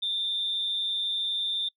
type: tone with amplitude modulation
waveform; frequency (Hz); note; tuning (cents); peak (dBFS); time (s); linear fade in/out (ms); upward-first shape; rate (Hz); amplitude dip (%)
sine; 3586; A7; +32; -23; 0.02-1.69; 10; sine; 197; 55
effects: noise-tail reverb RT60 0.1 s tail -23 dB re dry + tanh soft clip ceiling -20 dBFS